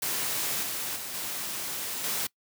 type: noise with level steps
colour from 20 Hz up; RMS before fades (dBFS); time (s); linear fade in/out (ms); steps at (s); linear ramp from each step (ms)
white; -30 / -33 / -37 / -34 / -30; 0.02-2.27; 5; 0.63 / 0.96 / 1.14 / 2.04; 2
effects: noise-tail reverb RT60 0.1 s tail -23 dB re dry + high-pass 100 Hz 12 dB/octave